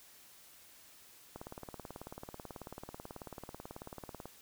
click train, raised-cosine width 1 ms, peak -30 dBFS, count 54, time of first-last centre 1.36-4.256 s, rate 18.3 Hz, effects white hiss -59 dBFS RMS until 4.41 s

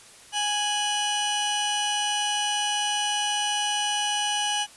sawtooth tone pair together, 829.3 / 2960 Hz, G#5 / F#7, -3 / 0 cents, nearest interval octave + minor seventh, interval 2203 cents, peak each -23 / -23 dBFS, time 0.32-4.67 s, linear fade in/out 50 ms, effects white hiss -49 dBFS RMS until 4.76 s + resampled to 24000 Hz

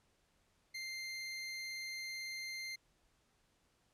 25% pulse tone, 2094 Hz, C7, 1 cent sharp, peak -38 dBFS, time 0.74-2.76 s, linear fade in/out 10 ms, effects pink hiss -75 dBFS RMS until 3.93 s + low-pass 10000 Hz 12 dB/octave

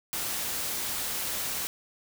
white noise, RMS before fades -32 dBFS, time 0.13-1.67 s, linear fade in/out 0 ms, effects none

